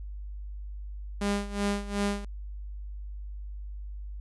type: tone with tremolo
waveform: sawtooth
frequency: 202.3 Hz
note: G#3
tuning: 45 cents flat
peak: -21 dBFS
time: 1.21-2.25 s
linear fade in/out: 5 ms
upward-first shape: sine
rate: 2.7 Hz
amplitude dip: 85%
effects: added 50 Hz sine -36 dBFS peak until 4.2 s + resampled to 24000 Hz